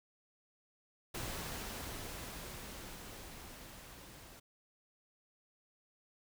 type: noise with level ramp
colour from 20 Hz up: pink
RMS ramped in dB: -41 to -55 dBFS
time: 1.14-4.4 s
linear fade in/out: 10 ms
effects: none